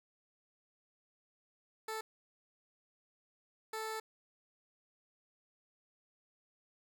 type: tone bursts at uneven times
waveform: 15% pulse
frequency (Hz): 439.6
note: A4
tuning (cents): -2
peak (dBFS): -32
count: 2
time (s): 1.88-2.01 / 3.73-4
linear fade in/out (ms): 5
effects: none